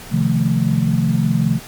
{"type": "chord", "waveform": "sine", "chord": "F dominant seventh", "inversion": "second", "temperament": "equal", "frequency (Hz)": [130.81, 155.56, 174.61, 220], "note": ["C3", "Eb3", "F3", "A3"], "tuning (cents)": [0, 0, 0, 0], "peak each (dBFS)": -19, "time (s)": [0.1, 1.6], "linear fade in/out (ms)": 50, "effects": ["pink hiss -36 dBFS RMS until 1.67 s", "MP3 96 kbps"]}